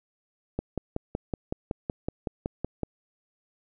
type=click train; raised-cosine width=2 ms; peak=-15 dBFS; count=13; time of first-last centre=0.59-2.833 s; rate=5.35 Hz; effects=none